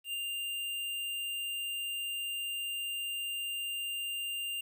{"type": "tone with ADSR envelope", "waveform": "square", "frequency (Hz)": 2795, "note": "F7", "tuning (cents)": 1, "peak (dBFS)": -33, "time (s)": [0.04, 4.61], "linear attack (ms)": 97, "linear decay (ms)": 4, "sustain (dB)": -2, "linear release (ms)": 6, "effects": ["11-bit"]}